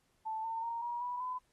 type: tone with pitch steps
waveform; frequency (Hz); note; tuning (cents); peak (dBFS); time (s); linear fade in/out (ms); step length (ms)
sine; 880 / 904.2 / 929.1 / 954.7 / 980.9 / 1007.9; A5 / A5 / A#5 / A#5 / B5 / B5; 0 / +47 / -6 / +41 / -12 / +35; -35; 0.25-1.39; 20; 190
effects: pink hiss -75 dBFS RMS until 1.52 s + AAC 32 kbps